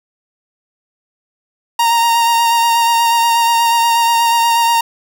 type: tone with vibrato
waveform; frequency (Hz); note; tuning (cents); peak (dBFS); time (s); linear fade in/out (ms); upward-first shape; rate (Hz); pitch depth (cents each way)
45% pulse; 930; A#5; -4; -10; 1.79-4.81; 5; sine; 8.3; 18
effects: none